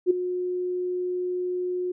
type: tone with ADSR envelope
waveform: sine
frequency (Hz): 361.3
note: F#4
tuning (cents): -41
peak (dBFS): -13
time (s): 0.06-1.92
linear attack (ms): 44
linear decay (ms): 9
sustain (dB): -12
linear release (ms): 8
effects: none